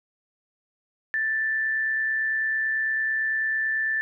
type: tone with amplitude modulation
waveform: sine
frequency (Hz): 1764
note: A6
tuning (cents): +4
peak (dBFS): -21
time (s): 1.14-4.01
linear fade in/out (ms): 0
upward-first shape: sine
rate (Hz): 129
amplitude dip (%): 30
effects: none